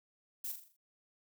violet noise with echo, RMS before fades -40 dBFS, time 0.44-0.52 s, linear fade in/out 5 ms, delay 41 ms, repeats 6, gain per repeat -6 dB, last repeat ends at 0.766 s, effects none

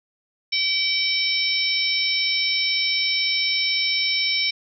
harmonic tone, 766 Hz, G5, 40 cents flat, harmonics 3 / 4 / 5 / 6 / 7, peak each -24 / -30 / -26 / -33 / -23 dBFS, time 0.52-4.51 s, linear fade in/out 10 ms, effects none

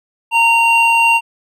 triangle tone pair together, 922.4 / 2764 Hz, A#5 / F7, -19 / -19 cents, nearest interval octave + perfect fifth, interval 1900 cents, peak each -10 dBFS, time 0.31-1.21 s, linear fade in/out 50 ms, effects none

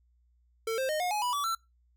square tone with pitch steps, 450.5 / 526.5 / 615.4 / 719.3 / 840.7 / 982.5 / 1148.4 / 1342.2 Hz, A4 / C5 / D#5 / F#5 / G#5 / B5 / D6 / E6, +41 / +11 / -19 / -49 / +21 / -9 / -39 / +31 cents, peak -29 dBFS, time 0.67-1.55 s, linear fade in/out 5 ms, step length 110 ms, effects noise-tail reverb RT60 0.2 s tail -22 dB re dry + added 60 Hz sine -64 dBFS peak until 1.96 s

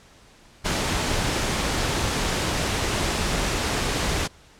pink noise, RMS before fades -24 dBFS, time 0.64-4.28 s, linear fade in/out 20 ms, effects pink hiss -52 dBFS RMS until 4.59 s + low-pass 8000 Hz 12 dB/octave

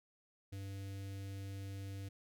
square tone with notch filter, 98 Hz, G2, in tune, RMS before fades -45 dBFS, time 0.52-2.09 s, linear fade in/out 10 ms, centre 1000 Hz, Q 0.7, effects none

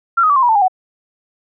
sine tone with pitch steps, 1368 / 1254.5 / 1150.3 / 1054.9 / 967.3 / 887 / 813.4 / 745.9 Hz, F6 / D#6 / D6 / C6 / B5 / A5 / G#5 / F#5, -36 / +14 / -36 / +14 / -36 / +14 / -36 / +14 cents, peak -9 dBFS, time 0.17-0.682 s, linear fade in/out 10 ms, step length 64 ms, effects none

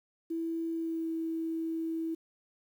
sine tone with pitch glide, 329.6 to 325.6 Hz, E4 to E4, 0 to -21 cents, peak -31 dBFS, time 0.3-2.15 s, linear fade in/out 10 ms, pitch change -21 cents, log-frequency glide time 0.72-1.08 s, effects 10-bit

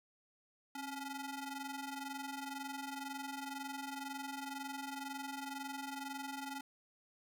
sawtooth ring-modulated tone, 562 Hz, C#5, 24 cents sharp, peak -35 dBFS, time 0.75-6.61 s, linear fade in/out 5 ms, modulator 292 Hz, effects none

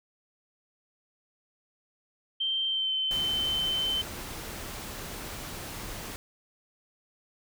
sine tone with pitch glide, 3136 to 3077 Hz, G7 to G7, 0 to -33 cents, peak -26 dBFS, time 2.4-4.02 s, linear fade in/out 10 ms, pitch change -33 cents, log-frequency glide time 2.68-2.92 s
pink noise, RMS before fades -39 dBFS, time 3.11-6.16 s, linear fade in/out 0 ms
effects none

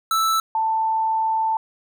square / sine tone pair in turn, 1318.5 / 886.6 Hz, E6 / A5, 0 / +13 cents, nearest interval perfect fifth, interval 687 cents, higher first, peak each -18 / -18 dBFS, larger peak neither, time 0.11-0.4 / 0.55-1.57 s, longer second, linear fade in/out 2 ms, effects none

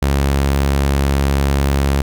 sawtooth tone, 69.3 Hz, C#2, in tune, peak -9 dBFS, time 0.02-2.02 s, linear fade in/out 5 ms, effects none

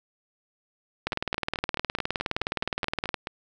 two click trains, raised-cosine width 0.3 ms, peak -15 / -10 dBFS, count 11 / 41, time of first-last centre 1.13-3.271 / 1.07-3.143 s, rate 4.67 / 19.3 Hz, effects none

